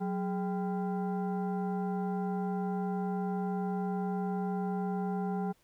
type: tone with frequency modulation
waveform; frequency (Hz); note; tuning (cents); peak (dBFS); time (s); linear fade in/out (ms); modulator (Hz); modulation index
sine; 185; F#3; 0; -30; 0-5.53; 20; 601; 0.89
effects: pink hiss -69 dBFS RMS until 5.63 s